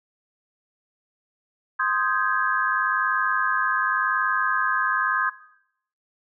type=chord; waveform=sine; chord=Ab major seventh; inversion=first; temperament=equal with one note detuned; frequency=1046.5 / 1244.5 / 1568 / 1668.9 Hz; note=C6 / Eb6 / G6 / Ab6; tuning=0 / 0 / 0 / +8 cents; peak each=-26 dBFS; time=1.79-5.3 s; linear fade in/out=10 ms; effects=noise-tail reverb RT60 0.7 s tail -17 dB re dry